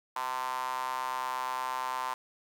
sawtooth tone with high-pass filter, 128.6 Hz, C3, 30 cents flat, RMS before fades -34 dBFS, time 0.16-2.14 s, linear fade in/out 2 ms, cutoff 970 Hz, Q 7.3, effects none

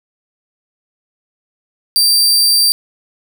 sawtooth tone, 4690 Hz, D8, 3 cents flat, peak -6 dBFS, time 1.96-2.72 s, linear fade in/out 0 ms, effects none

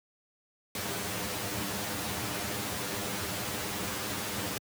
pink noise with comb filter, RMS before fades -34 dBFS, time 0.75-4.58 s, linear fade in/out 2 ms, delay 9.9 ms, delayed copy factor +0.95, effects high-pass 100 Hz 12 dB/octave

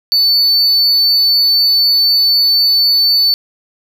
triangle tone, 4498 Hz, C#8, 24 cents sharp, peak -7 dBFS, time 0.12-3.34 s, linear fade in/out 0 ms, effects none

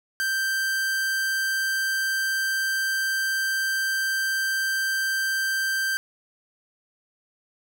45% pulse tone, 1567 Hz, G6, 1 cent flat, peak -23 dBFS, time 0.2-5.97 s, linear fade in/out 0 ms, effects none

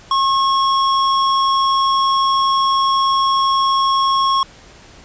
sine tone with sample-and-hold, 1083 Hz, C#6, 41 cents flat, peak -12 dBFS, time 0.11-4.43 s, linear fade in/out 2 ms, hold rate 4410 Hz, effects pink hiss -43 dBFS RMS until 5.04 s + resampled to 16000 Hz

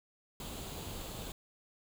pink noise with comb filter, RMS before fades -43 dBFS, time 0.4-1.32 s, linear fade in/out 2 ms, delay 0.27 ms, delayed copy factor +0.5, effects none

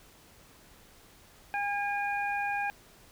harmonic tone, 812 Hz, G#5, 39 cents flat, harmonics 1 / 2 / 3, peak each -31 / -34 / -36 dBFS, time 1.54-2.7 s, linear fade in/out 0 ms, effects pink hiss -57 dBFS RMS until 3.11 s

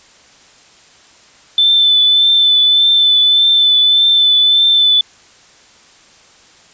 sine tone with vibrato, 3520 Hz, A7, in tune, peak -7 dBFS, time 1.58-5.01 s, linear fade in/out 2 ms, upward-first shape triangle, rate 1.7 Hz, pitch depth 24 cents each way, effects white hiss -45 dBFS RMS until 6.73 s + resampled to 16000 Hz

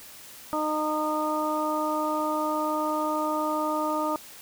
harmonic tone, 306.5 Hz, D#4, 26 cents flat, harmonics 1 / 2 / 3 / 4, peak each -30 / -30 / -30 / -30 dBFS, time 0.53-4.16 s, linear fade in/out 0 ms, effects white hiss -46 dBFS RMS until 4.41 s

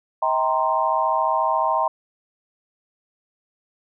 sine chord, C minor seventh, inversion first, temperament equal with one note detuned, 638.6 / 784 / 932.3 / 1046.5 Hz, Eb5 / G5 / Bb5 / C6, +45 / 0 / 0 / 0 cents, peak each -24 / -25 / -22 / -23 dBFS, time 0.22-1.88 s, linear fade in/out 5 ms, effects none

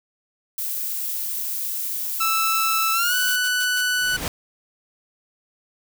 violet noise, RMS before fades -27 dBFS, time 0.58-3.36 s, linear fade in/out 2 ms
sawtooth tone with pitch glide, 1318.5 to 1488.5 Hz, E6 to F#6, 0 to +10 cents, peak -16 dBFS, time 2.2-4.17 s, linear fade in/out 10 ms, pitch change +210 cents, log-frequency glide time 2.93-3.15 s
blue noise bursts, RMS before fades -32 dBFS, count 4, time 3.27-3.816 s, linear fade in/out 10 ms, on 54 ms, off 110 ms
pink noise with exponential growth, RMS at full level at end -24 dBFS, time 3.82-4.28 s, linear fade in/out 1 ms, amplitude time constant 99 ms
effects none

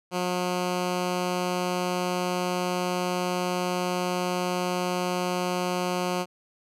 10% pulse tone, 180 Hz, F#3, 47 cents flat, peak -17 dBFS, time 0.11-6.26 s, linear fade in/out 50 ms, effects low-pass 11000 Hz 12 dB/octave

